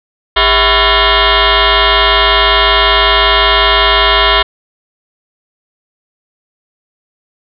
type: tone with frequency modulation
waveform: sine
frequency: 1108.7 Hz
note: C#6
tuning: in tune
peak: -6 dBFS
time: 0.36-4.43 s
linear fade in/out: 10 ms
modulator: 352 Hz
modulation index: 7.5
effects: none